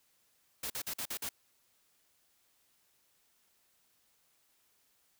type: noise bursts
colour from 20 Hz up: white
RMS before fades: -38 dBFS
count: 6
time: 0.63-1.291 s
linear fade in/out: 5 ms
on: 71 ms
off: 47 ms
effects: white hiss -72 dBFS RMS until 5.19 s